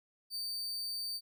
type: tone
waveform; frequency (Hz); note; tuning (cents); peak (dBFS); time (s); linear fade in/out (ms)
40% pulse; 4600; D8; -37; -35; 0.3-1.21; 50
effects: none